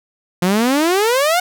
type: exponential sweep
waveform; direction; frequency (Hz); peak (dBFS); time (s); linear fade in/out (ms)
sawtooth; up; 172.6 to 740; -9; 0.42-1.4; 5
effects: none